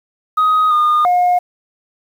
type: tone with pitch steps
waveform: sine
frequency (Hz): 1255 / 1220 / 716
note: D#6 / D#6 / F5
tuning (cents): +15 / -34 / +43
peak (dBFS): -8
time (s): 0.37-1.39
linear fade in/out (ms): 10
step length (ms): 340
effects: tanh soft clip ceiling -8 dBFS + 7-bit